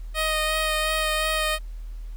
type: tone with vibrato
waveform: 10% pulse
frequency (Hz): 623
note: D#5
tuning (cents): +2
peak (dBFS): -14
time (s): 0.14-1.59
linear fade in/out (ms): 50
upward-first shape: sine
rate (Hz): 2.8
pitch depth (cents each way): 15
effects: added 40 Hz sine -32 dBFS peak until 2.16 s + pink hiss -59 dBFS RMS until 2.16 s